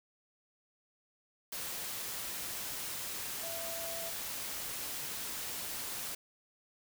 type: tone in noise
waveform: sine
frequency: 667 Hz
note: E5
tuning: 20 cents sharp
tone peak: -43 dBFS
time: 3.43-4.1 s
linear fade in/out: 5 ms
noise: white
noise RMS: -40 dBFS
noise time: 1.52-6.15 s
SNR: -6 dB
effects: none